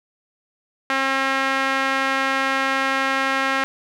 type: tone with band-pass filter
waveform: sawtooth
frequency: 268.8 Hz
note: C4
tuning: 47 cents sharp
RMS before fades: -21 dBFS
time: 0.9-3.64 s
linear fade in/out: 0 ms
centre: 1700 Hz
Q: 1.4
effects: none